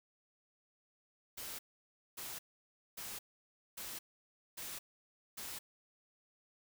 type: noise bursts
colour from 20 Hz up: white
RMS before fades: -45 dBFS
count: 6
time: 1.37-5.59 s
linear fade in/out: 10 ms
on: 220 ms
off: 580 ms
effects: none